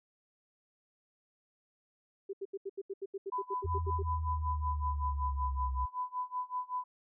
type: tone bursts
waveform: sine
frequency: 392 Hz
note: G4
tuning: in tune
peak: -35 dBFS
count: 15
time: 2.29-4.027 s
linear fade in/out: 10 ms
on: 43 ms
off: 78 ms
type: tone with tremolo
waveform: sine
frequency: 1000 Hz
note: B5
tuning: 21 cents sharp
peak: -31 dBFS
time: 3.32-6.84 s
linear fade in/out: 5 ms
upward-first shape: sine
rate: 5.3 Hz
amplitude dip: 95%
type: linear sweep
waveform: sine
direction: down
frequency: 85.1 to 64.1 Hz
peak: -32 dBFS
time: 3.64-5.86 s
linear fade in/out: 10 ms
effects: none